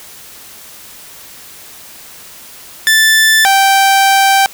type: tone pair in turn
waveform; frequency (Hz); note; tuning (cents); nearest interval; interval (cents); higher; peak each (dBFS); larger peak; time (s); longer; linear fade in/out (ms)
sawtooth; 1760 / 781.1; A6 / G5; 0 / -6; octave + major second; 1406; first; -3; neither; 2.87-3.45 / 3.45-4.46; second; 0
effects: white hiss -35 dBFS RMS until 4.53 s